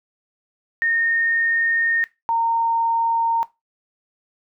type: tone pair in turn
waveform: sine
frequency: 1838 / 919 Hz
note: A#6 / A#5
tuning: -25 / -25 cents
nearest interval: octave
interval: 1200 cents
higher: first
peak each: -17 dBFS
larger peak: neither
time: 0.82-2.04 / 2.29-3.43 s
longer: first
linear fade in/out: 0 ms
effects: noise-tail reverb RT60 0.2 s tail -17 dB re dry